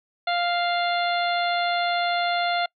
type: harmonic tone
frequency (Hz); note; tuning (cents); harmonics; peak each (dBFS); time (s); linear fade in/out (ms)
698.5; F5; 0; 1 / 2 / 3 / 4 / 5 / 6; -23 / -29 / -31 / -36 / -32 / -34; 0.27-2.66; 5
effects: noise-tail reverb RT60 0.1 s tail -26 dB re dry